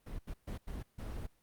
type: noise bursts at uneven times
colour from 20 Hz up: brown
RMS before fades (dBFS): -41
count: 5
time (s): 0.06-0.19 / 0.27-0.34 / 0.47-0.58 / 0.67-0.83 / 0.98-1.27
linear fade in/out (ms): 10
effects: pink hiss -73 dBFS RMS until 1.42 s + Opus 32 kbps